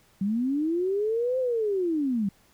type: linear two-way sweep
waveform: sine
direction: up then down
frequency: 187.8 to 523.3 to 187.8 Hz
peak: -23 dBFS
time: 0.21-2.29 s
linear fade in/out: 5 ms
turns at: 1.39 s
effects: pink hiss -61 dBFS RMS until 2.53 s